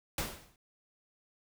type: noise with exponential decay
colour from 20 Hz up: pink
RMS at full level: -31 dBFS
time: 0.18-0.56 s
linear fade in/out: 2 ms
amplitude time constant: 82 ms
effects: none